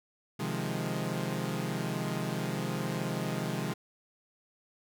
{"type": "chord", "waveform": "sawtooth", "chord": "F minor seventh", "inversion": "second", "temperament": "equal", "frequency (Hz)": [130.81, 155.56, 174.61, 207.7], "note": ["C3", "Eb3", "F3", "Ab3"], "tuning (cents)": [0, 0, 0, 0], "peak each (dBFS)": -33, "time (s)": [0.39, 3.74], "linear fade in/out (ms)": 10, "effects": []}